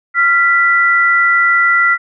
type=tone pair together; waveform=sine; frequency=1381.7 / 1975.5 Hz; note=F6 / B6; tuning=-19 / 0 cents; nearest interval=tritone; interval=619 cents; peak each=-11 dBFS; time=0.14-1.98 s; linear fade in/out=50 ms; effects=none